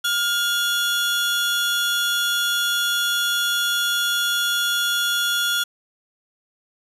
40% pulse tone pair together, 1415 / 3385 Hz, F6 / G#7, +22 / +32 cents, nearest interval octave + minor third, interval 1510 cents, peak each -21 / -21 dBFS, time 0.04-5.64 s, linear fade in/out 10 ms, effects resampled to 32000 Hz + 7-bit

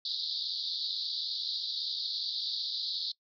white band-pass noise, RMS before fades -35 dBFS, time 0.05-3.12 s, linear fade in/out 5 ms, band 3600 to 4800 Hz, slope 96 dB/octave, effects noise-tail reverb RT60 0.1 s tail -22 dB re dry

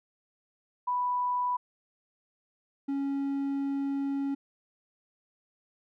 sine / triangle tone pair in turn, 987.8 / 277.2 Hz, B5 / C#4, 0 / 0 cents, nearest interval octave + minor seventh, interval 2200 cents, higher first, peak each -26 dBFS, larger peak neither, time 0.87-1.57 / 2.88-4.35 s, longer second, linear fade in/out 10 ms, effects none

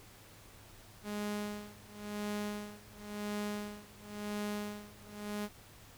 sawtooth tone with tremolo, 207.7 Hz, G#3, in tune, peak -31 dBFS, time 1.03-5.49 s, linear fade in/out 50 ms, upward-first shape sine, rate 0.95 Hz, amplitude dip 95%, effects added 105 Hz sine -61 dBFS peak until 5.97 s + pink hiss -57 dBFS RMS until 5.97 s

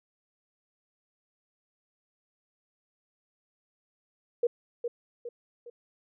sine tone with echo, 476.8 Hz, A#4, 39 cents sharp, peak -21 dBFS, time 4.43-4.47 s, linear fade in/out 5 ms, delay 410 ms, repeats 3, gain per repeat -7 dB, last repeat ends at 5.7 s, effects none

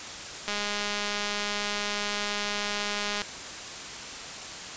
click train, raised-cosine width 0.2 ms, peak -13 dBFS, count 565, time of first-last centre 0.48-3.218 s, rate 206 Hz, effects white hiss -38 dBFS RMS until 4.76 s + resampled to 16000 Hz

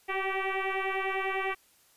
sine tone with frequency modulation, 775 Hz, G5, 20 cents flat, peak -28 dBFS, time 0.08-1.55 s, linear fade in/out 20 ms, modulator 385 Hz, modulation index 4.7, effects white hiss -63 dBFS RMS until 1.96 s + resampled to 32000 Hz

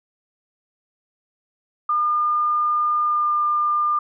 sine tone with pitch glide, 1209 to 1201.3 Hz, D6 to D6, +50 to +39 cents, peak -17 dBFS, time 1.89-3.99 s, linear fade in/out 5 ms, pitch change -11 cents, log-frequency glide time 3.03-3.31 s, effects none

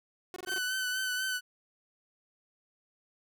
sawtooth tone bursts, 366.1 Hz, F#4, 18 cents flat, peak -35 dBFS, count 6, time 0.34-0.582 s, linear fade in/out 0 ms, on 22 ms, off 22 ms
sawtooth tone with vibrato, 1512 Hz, F#6, 37 cents sharp, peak -27 dBFS, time 0.46-1.41 s, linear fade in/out 50 ms, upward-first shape sine, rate 4.1 Hz, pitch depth 29 cents each way
effects none

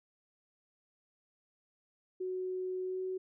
sine tone with pitch glide, 370.1 to 373.5 Hz, F#4 to F#4, 0 to +16 cents, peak -34 dBFS, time 2.2-3.18 s, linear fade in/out 10 ms, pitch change +16 cents, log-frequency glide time 2.83-3.01 s, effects none

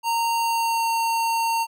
square tone with pitch glide, 924 to 915 Hz, A#5 to A#5, -16 to -32 cents, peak -21 dBFS, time 0.03-1.67 s, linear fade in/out 50 ms, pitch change -16 cents, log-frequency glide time 0.36-0.86 s, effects none

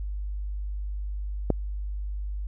click, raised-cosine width 2 ms, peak -8 dBFS, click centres 1.503 s, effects added 50 Hz sine -29 dBFS peak until 2.47 s

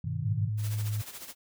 sine chord, G augmented, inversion none, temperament equal, 98 / 123.47 / 155.56 Hz, G2 / B2 / D#3, 0 / 0 / 0 cents, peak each -34 dBFS, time 0.04-0.49 s, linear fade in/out 5 ms
sine tone with vibrato, 106.3 Hz, G#2, 41 cents sharp, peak -28 dBFS, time 0.23-1.02 s, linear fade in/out 10 ms, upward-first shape triangle, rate 4.2 Hz, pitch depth 9 cents each way
white noise with tremolo, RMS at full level -41 dBFS, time 0.57-1.35 s, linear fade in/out 50 ms, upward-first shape sine, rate 14 Hz, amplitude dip 65%
effects none

